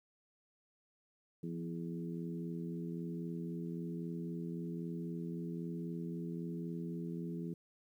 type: harmonic tone with a mistuned harmonic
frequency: 83.8 Hz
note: E2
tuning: 29 cents sharp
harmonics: 2 / 3 / 4 / 5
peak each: -40 / -46 / -46 / -50 dBFS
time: 1.43-7.54 s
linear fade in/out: 5 ms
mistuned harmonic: 2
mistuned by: +27 cents
effects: 12-bit